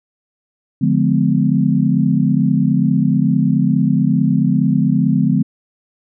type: chord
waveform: sine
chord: D diminished seventh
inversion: none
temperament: just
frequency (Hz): 146.83 / 176.2 / 211.4 / 253.7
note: D3 / F3 / Ab3 / Cb4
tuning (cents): 0 / +16 / +31 / +47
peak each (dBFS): -17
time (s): 0.81-5.43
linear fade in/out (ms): 10
effects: none